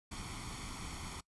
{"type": "noise with comb filter", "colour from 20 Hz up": "pink", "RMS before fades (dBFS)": -44, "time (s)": [0.11, 1.21], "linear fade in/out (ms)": 10, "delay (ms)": 0.9, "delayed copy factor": 0.65, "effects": ["noise-tail reverb RT60 0.1 s tail -22 dB re dry", "resampled to 24000 Hz"]}